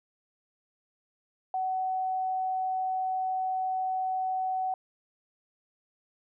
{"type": "tone", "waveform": "sine", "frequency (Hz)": 751, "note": "F#5", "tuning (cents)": 26, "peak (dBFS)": -27, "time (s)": [1.54, 4.74], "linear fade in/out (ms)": 2, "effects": []}